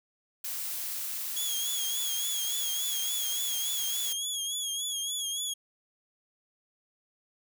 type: noise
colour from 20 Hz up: blue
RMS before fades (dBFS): -35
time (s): 0.44-4.13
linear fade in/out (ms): 5
type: tone with vibrato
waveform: 20% pulse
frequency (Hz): 3322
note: G#7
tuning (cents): 0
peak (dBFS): -25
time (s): 1.36-5.54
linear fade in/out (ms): 10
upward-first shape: triangle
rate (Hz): 3.5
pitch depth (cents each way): 75
effects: none